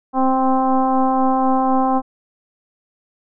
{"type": "tone with frequency modulation", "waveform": "sine", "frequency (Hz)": 524, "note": "C5", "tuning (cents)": 2, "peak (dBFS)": -13, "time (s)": [0.13, 2.02], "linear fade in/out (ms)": 50, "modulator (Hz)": 261, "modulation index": 1.9, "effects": []}